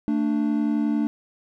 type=tone pair together; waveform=triangle; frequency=223.2 / 294.3 Hz; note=A3 / D4; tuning=+25 / +4 cents; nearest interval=perfect fourth; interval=479 cents; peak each=-21 dBFS; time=0.08-1.07 s; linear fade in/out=0 ms; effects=none